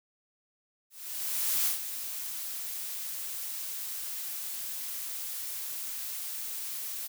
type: noise with ADSR envelope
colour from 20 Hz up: blue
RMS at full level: -27 dBFS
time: 0.9-7.08 s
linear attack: 760 ms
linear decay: 120 ms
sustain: -10 dB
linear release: 19 ms
effects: none